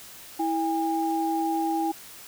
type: tone pair together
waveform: sine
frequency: 326.3 / 810 Hz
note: E4 / G#5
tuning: -18 / -43 cents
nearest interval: octave + major third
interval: 1575 cents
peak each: -26 dBFS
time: 0.39-1.92 s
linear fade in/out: 10 ms
effects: white hiss -45 dBFS RMS until 2.27 s